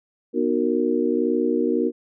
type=chord; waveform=sine; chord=B major seventh; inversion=none; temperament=just; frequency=246.9 / 308.7 / 370.4 / 463 Hz; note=B3 / D#4 / F#4 / A#4; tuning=0 / -14 / +2 / -12 cents; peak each=-24 dBFS; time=0.33-1.92 s; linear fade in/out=50 ms; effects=none